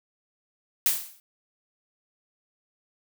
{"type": "noise with exponential decay", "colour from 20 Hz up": "blue", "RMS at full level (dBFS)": -19, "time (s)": [0.86, 1.2], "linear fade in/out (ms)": 1, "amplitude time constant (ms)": 72, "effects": []}